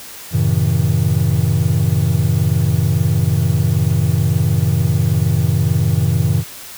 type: chord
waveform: triangle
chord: F# diminished seventh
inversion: none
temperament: just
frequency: 92.5 / 111 / 133.2 / 159.84 Hz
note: F#2 / A2 / C3 / Eb3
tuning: 0 / +16 / +31 / +47 cents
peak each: -16 dBFS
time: 0.31-6.44 s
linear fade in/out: 50 ms
effects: white hiss -34 dBFS RMS until 6.77 s